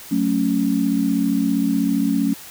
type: chord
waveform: sine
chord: F# minor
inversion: none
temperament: just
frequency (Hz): 185 / 222 / 277.5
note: F#3 / A3 / C#4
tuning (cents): 0 / +16 / +2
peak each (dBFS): -23 / -21 / -19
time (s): 0.11-2.34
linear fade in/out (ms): 10
effects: white hiss -39 dBFS RMS until 2.5 s